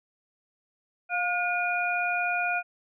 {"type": "tone cluster", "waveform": "sine", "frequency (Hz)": [706, 1438, 2439], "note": ["F5", "F#6", "D#7"], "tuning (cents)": [19, -50, -35], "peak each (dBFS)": -29, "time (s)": [1.09, 2.63], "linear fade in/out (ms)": 50, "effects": []}